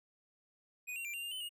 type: tone with pitch steps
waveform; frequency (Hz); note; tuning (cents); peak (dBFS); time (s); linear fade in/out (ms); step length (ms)
square; 2483 / 2751 / 2366 / 2777 / 2805 / 3035 / 2862; D#7 / F7 / D7 / F7 / F7 / F#7 / F7; -4 / -27 / +12 / -10 / +7 / +43 / +42; -40; 0.87-1.493; 20; 89
effects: none

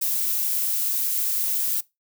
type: noise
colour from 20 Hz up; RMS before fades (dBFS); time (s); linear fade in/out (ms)
violet; -24; 0.01-1.81; 10
effects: noise-tail reverb RT60 0.2 s tail -21 dB re dry

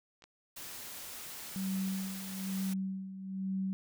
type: clicks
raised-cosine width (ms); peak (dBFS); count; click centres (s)
0.2; -39 / -36; 2; 0.222 / 0.24
type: noise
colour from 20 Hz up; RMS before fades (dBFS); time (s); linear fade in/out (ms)
white; -45; 0.56-2.74; 10
type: tone with tremolo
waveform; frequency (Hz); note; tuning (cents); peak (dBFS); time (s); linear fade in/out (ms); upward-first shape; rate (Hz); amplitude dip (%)
sine; 191.1; G3; -44; -31; 1.56-3.73; 0; sine; 1.1; 70
effects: none

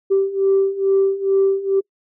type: beating tone pair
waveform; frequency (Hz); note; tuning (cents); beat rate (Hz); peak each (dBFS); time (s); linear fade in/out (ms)
sine; 388.2 / 390.5; G4 / G4; -17 / -7; 2.3; -18 / -15; 0.1-1.81; 20
effects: noise-tail reverb RT60 0.1 s tail -26 dB re dry + tanh soft clip ceiling -8 dBFS

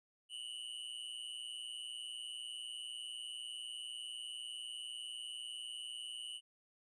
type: tone with amplitude modulation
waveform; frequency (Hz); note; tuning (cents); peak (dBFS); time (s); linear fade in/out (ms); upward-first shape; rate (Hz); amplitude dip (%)
square; 2954; F#7; -3; -40; 0.29-6.41; 50; sine; 120; 95
effects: resampled to 22050 Hz

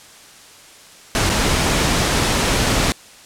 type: noise with dropouts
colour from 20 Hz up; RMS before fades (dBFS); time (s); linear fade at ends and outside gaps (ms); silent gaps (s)
pink; -17; 1.15-2.92; 0; 1.293-1.299
effects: white hiss -43 dBFS RMS until 3.25 s + low-pass 9000 Hz 12 dB/octave

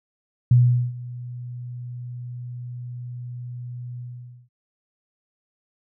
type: tone with ADSR envelope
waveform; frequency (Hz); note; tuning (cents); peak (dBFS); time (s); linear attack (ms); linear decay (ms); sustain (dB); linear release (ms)
sine; 122.6; B2; -12; -10; 0.51-4.49; 4; 410; -21; 500
effects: none

